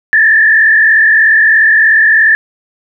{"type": "tone with frequency modulation", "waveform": "sine", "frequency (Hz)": 1760, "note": "A6", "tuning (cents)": 0, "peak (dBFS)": -4, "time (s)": [0.13, 2.35], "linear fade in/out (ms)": 0, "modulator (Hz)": 43.1, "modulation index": 1.4, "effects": []}